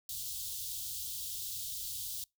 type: band-stop noise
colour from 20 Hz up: white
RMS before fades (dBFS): -40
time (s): 0.09-2.24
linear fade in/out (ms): 2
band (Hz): 130 to 3200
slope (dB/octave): 48
effects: noise-tail reverb RT60 0.2 s tail -26 dB re dry